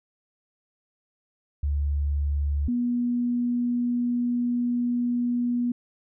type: tone pair in turn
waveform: sine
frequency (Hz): 72 / 242.2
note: D2 / B3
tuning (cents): -34 / -34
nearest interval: octave + major sixth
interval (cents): 2100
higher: second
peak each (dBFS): -22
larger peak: neither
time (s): 1.63-2.68 / 2.68-5.72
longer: second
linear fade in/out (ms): 5
effects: none